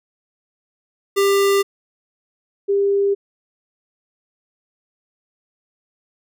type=tone pair in turn; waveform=square / sine; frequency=396.9 / 399.2 Hz; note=G4 / G4; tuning=+22 / +32 cents; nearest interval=unison; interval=10 cents; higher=second; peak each=-14 dBFS; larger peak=neither; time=1.16-1.63 / 2.68-3.15 s; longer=neither; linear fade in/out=20 ms; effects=none